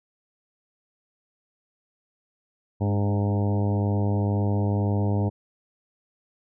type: harmonic tone with a mistuned harmonic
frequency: 102 Hz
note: G#2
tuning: 31 cents flat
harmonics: 1 / 2 / 3 / 4 / 5 / 6 / 7 / 8 / 9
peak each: -22 / -28 / -32 / -34 / -36 / -38 / -39 / -40 / -41 dBFS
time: 2.8-5.3 s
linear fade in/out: 20 ms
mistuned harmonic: 3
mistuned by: -27 cents
effects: none